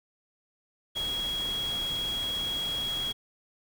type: tone in noise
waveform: sine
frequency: 3311 Hz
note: G#7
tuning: 6 cents flat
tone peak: -29 dBFS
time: 0.95-3.13 s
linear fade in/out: 20 ms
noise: pink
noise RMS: -40 dBFS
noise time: 0.95-3.13 s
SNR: +8 dB
effects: none